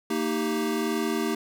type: chord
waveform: square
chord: Eb major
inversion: second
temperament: equal with one note detuned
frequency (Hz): 229.2 / 311.1 / 392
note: Bb3 / Eb4 / G4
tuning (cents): -29 / 0 / 0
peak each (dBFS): -30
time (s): 0.1-1.35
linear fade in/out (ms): 5
effects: none